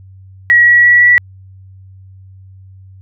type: tone with pitch steps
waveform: sine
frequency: 1915 / 1926.1 / 1937.3 / 1948.5 Hz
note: A#6 / B6 / B6 / B6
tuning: +46 / -44 / -34 / -24 cents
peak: -4 dBFS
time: 0.5-1.18 s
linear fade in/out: 0 ms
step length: 170 ms
effects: added 95 Hz sine -35 dBFS peak until 3.01 s